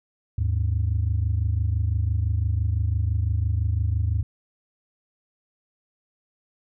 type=tone pair together; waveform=sine; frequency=77.9 / 103.83 Hz; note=D#2 / G#2; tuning=+3 / 0 cents; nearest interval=perfect fourth; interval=497 cents; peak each=-22 dBFS; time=0.38-4.23 s; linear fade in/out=5 ms; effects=tanh soft clip ceiling -15 dBFS